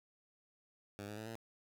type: tone with pitch steps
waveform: 10% pulse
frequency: 101.3 / 105.24 / 109.33 / 113.57 Hz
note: G#2 / G#2 / A2 / A#2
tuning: -43 / +23 / -11 / -45 cents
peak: -36 dBFS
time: 0.99-1.354 s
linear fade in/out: 0 ms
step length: 91 ms
effects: none